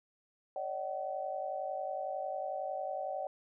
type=tone cluster; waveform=sine; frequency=562 / 613 / 758 Hz; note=C#5 / D#5 / F#5; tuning=+24 / -26 / +42 cents; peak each=-40 / -40 / -38 dBFS; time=0.56-3.27 s; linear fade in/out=2 ms; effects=none